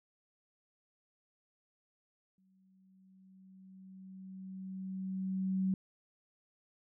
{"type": "tone with exponential growth", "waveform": "sine", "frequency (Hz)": 189.3, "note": "F#3", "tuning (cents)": 40, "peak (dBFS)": -28, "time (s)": [2.38, 5.74], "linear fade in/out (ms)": 2, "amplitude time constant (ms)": 730, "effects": []}